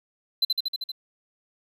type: tone with echo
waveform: triangle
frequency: 4052 Hz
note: B7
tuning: 44 cents sharp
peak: -17 dBFS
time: 0.42-0.45 s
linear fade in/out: 5 ms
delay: 78 ms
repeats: 6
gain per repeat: -2 dB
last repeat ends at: 0.918 s
effects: none